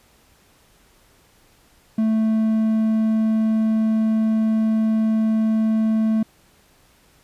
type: tone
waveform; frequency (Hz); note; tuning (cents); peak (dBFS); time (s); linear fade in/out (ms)
triangle; 220.1; A3; +1; -14; 1.98-6.23; 5
effects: pink hiss -56 dBFS RMS until 7.23 s + resampled to 32000 Hz